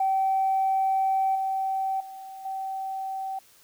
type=tone with level steps; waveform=sine; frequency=770 Hz; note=G5; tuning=31 cents flat; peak=-20 / -24 / -38 / -29 dBFS; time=0-3.39 s; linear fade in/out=5 ms; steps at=1.35 / 2 / 2.45 s; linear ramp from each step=5 ms; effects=tanh soft clip ceiling -16 dBFS + white hiss -57 dBFS RMS until 3.63 s